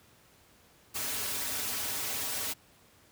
white noise with comb filter, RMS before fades -34 dBFS, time 0.94-2.54 s, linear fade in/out 20 ms, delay 5.7 ms, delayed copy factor -1, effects pink hiss -61 dBFS RMS until 3.11 s + high-pass 60 Hz 12 dB/octave

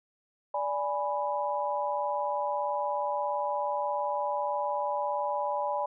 sine chord, G# diminished, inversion second, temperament equal with one note detuned, 584.6 / 830.6 / 987.8 Hz, D5 / G#5 / B5, -8 / 0 / 0 cents, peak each -32 dBFS, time 0.54-5.86 s, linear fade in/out 5 ms, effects none

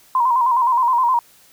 sine tone with vibrato, 987.8 Hz, B5, in tune, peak -13 dBFS, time 0.15-1.19 s, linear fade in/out 2 ms, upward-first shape square, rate 9.6 Hz, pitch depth 75 cents each way, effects white hiss -51 dBFS RMS until 1.52 s

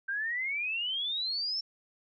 sine exponential sweep, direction up, 1558 to 5440 Hz, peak -30 dBFS, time 0.08-1.61 s, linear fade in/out 10 ms, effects none

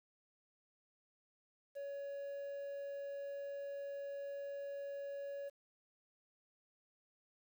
triangle tone with quantisation, 561 Hz, C#5, 21 cents sharp, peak -40 dBFS, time 1.75-5.5 s, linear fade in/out 20 ms, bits 11, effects none

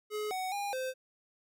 square tone with pitch steps, 423.5 / 747 / 810 / 518 Hz, G#4 / F#5 / G#5 / C5, +34 / +16 / -43 / -17 cents, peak -34 dBFS, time 0.1-0.94 s, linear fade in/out 50 ms, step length 210 ms, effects none

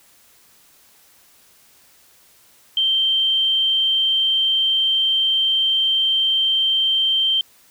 sine tone, 3136 Hz, G7, in tune, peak -15 dBFS, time 2.77-7.41 s, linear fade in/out 2 ms, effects white hiss -53 dBFS RMS until 7.7 s

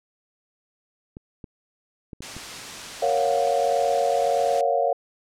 clicks, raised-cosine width 3 ms, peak -25 dBFS, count 5, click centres 1.169 / 1.442 / 2.132 / 2.206 / 2.366 s
white noise, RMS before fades -35 dBFS, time 2.22-4.61 s, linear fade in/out 2 ms
sine chord, Gb major seventh, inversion first, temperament equal, 466.2 / 554.4 / 698.5 / 740 Hz, Bb4 / Db5 / F5 / Gb5, 0 / 0 / 0 / 0 cents, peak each -26 / -23 / -23 / -28 dBFS, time 3.02-4.93 s, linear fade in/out 5 ms
effects low-pass 7000 Hz 12 dB/octave

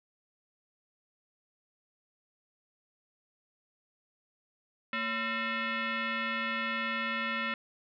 sine tone with frequency modulation, 229.7 Hz, A#3, 25 cents flat, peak -30 dBFS, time 4.93-7.54 s, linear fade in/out 2 ms, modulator 792 Hz, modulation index 3.3, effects none

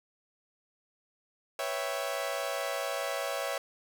sawtooth chord, C# half-diminished seventh, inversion third, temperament equal, 493.9 / 554.4 / 659.3 / 784 Hz, B4 / C#5 / E5 / G5, 0 / 0 / 0 / 0 cents, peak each -37 / -31 / -32 / -37 dBFS, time 1.59-3.58 s, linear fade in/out 2 ms, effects none

